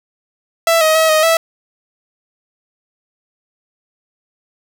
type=tone with pitch steps; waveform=sawtooth; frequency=663 / 630 / 641 / 624 / 656 Hz; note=E5 / D#5 / E5 / D#5 / E5; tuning=+10 / +21 / -49 / +5 / -9 cents; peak=-6 dBFS; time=0.67-1.37 s; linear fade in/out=2 ms; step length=140 ms; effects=none